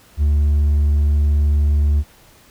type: tone with hard clipping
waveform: sine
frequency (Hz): 73.42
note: D2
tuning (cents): 0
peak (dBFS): -13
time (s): 0.17-2.04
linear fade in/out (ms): 50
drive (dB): 2
effects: pink hiss -49 dBFS RMS until 2.5 s